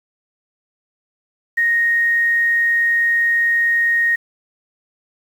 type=tone with quantisation; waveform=sine; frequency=1864.7 Hz; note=A#6; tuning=in tune; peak=-13 dBFS; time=1.57-4.16 s; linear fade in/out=10 ms; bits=7; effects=none